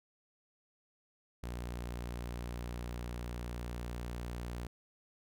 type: tone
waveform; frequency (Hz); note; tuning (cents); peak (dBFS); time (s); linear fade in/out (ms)
sawtooth; 59.8; A#1; +45; -35; 1.43-4.67; 5
effects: none